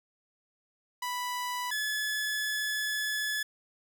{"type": "tone pair in turn", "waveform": "sawtooth", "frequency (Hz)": [987.8, 1713.5], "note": ["B5", "A6"], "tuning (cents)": [0, -46], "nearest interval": "minor seventh", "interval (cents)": 954, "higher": "second", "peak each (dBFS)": [-28, -26], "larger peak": "second", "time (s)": [[1.02, 1.71], [1.71, 3.43]], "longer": "second", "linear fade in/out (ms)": 5, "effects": []}